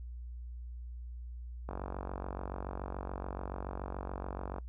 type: click train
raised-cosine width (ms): 1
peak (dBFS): -25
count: 137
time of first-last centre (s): 1.69-4.584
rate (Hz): 47
effects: noise-tail reverb RT60 0.1 s tail -22 dB re dry + added 60 Hz sine -41 dBFS peak until 4.68 s